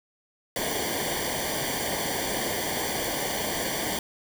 pink noise with comb filter, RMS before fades -29 dBFS, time 0.56-3.99 s, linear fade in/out 2 ms, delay 0.76 ms, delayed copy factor -0.9, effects none

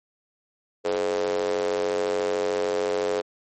square tone with high-pass filter, 46.82 Hz, F#1, 21 cents sharp, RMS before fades -25 dBFS, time 0.84-3.22 s, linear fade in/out 20 ms, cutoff 460 Hz, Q 7.5, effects MP3 32 kbps

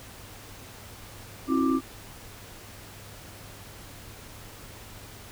sine tone cluster, 266.7 / 323.6 / 359.5 / 1181 Hz, C4 / E4 / F#4 / D6, +33 / -32 / -50 / +9 cents, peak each -23 / -27 / -31 / -31 dBFS, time 1.47-1.81 s, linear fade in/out 50 ms, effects added 102 Hz sine -50 dBFS peak until 5.31 s + pink hiss -46 dBFS RMS until 5.31 s

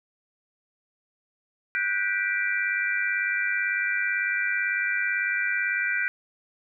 sine chord, G major seventh, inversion third, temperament just, 1470 / 1568 / 1960 / 2352 Hz, F#6 / G6 / B6 / D7, -12 / 0 / -14 / +2 cents, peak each -29 dBFS, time 1.75-6.08 s, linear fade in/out 0 ms, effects none

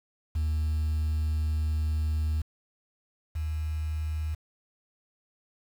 sine tone pair in turn, 77.6 / 77.98 Hz, D#2 / D#2, -4 / +4 cents, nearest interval unison, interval 8 cents, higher second, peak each -22 / -27 dBFS, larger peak first, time 0.35-2.42 / 3.35-4.35 s, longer first, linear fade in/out 10 ms, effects tanh soft clip ceiling -24 dBFS + 8-bit

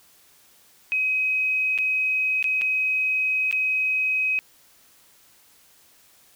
sine tone with dropouts, 2531 Hz, D#7, 29 cents sharp, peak -20 dBFS, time 0.92-4.39 s, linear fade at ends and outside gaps 0 ms, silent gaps 1.778-1.786 / 2.427-2.442 / 2.613-2.618 / 3.512-3.526 s, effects white hiss -56 dBFS RMS until 6.35 s

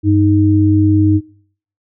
sine tone pair together, 97.85 / 311.1 Hz, G2 / D#4, -3 / 0 cents, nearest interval octave + minor sixth, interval 2003 cents, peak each -11 dBFS, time 0.03-1.21 s, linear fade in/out 50 ms, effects noise-tail reverb RT60 0.6 s tail -24 dB re dry

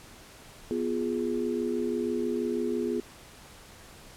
sine chord, F diminished, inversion second, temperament equal, 246.9 / 349.2 / 415.3 Hz, Cb4 / F4 / Ab4, 0 / 0 / 0 cents, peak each -31 dBFS, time 0.71-3 s, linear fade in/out 0 ms, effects pink hiss -50 dBFS RMS until 4.16 s + low-pass 12000 Hz 12 dB/octave

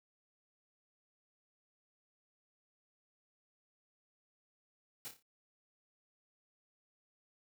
white noise with echo, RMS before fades -44 dBFS, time 5.05-5.08 s, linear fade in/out 0 ms, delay 29 ms, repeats 5, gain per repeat -7 dB, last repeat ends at 5.225 s, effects none

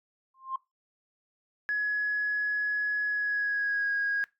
sine tone with exponential growth, 1057 Hz, C6, 17 cents sharp, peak -26 dBFS, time 0.34-0.56 s, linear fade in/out 5 ms, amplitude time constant 46 ms
sine tone with pitch glide, 1685 to 1642.7 Hz, G#6 to G#6, +25 to -19 cents, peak -25 dBFS, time 1.69-4.24 s, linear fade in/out 0 ms, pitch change -44 cents, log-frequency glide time 3.07-3.93 s
effects noise-tail reverb RT60 0.2 s tail -20 dB re dry + tanh soft clip ceiling -21 dBFS

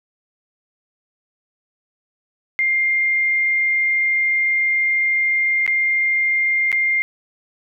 sine tone with dropouts, 2109 Hz, C7, 13 cents sharp, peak -15 dBFS, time 2.59-7.02 s, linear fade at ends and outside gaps 0 ms, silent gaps 5.664-5.677 / 6.717-6.727 s, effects none

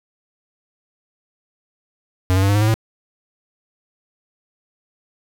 square tone with pitch steps, 92.5 / 95.43 / 98.45 / 101.57 / 104.79 / 108.11 / 111.54 Hz, F#2 / G2 / G2 / G#2 / G#2 / A2 / A2, 0 / -46 / +8 / -38 / +16 / -30 / +24 cents, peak -14 dBFS, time 2.3-2.741 s, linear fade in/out 0 ms, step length 63 ms, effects none

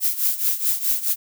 violet noise with tremolo, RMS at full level -18 dBFS, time 0-1.16 s, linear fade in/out 50 ms, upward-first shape triangle, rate 4.7 Hz, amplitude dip 85%, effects none

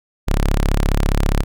sawtooth tone, 34.78 Hz, C#1, 7 cents sharp, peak -10 dBFS, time 0.27-1.44 s, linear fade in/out 20 ms, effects none

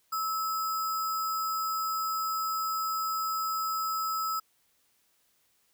sine tone with sample-and-hold, 1300 Hz, E6, 24 cents flat, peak -28 dBFS, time 0.12-4.4 s, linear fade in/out 10 ms, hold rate 6300 Hz, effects white hiss -70 dBFS RMS until 5.73 s

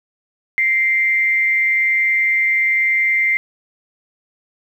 sine tone with amplitude modulation, 2093 Hz, C7, in tune, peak -11 dBFS, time 0.58-3.37 s, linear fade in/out 0 ms, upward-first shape sine, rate 210 Hz, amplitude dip 45%, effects 8-bit

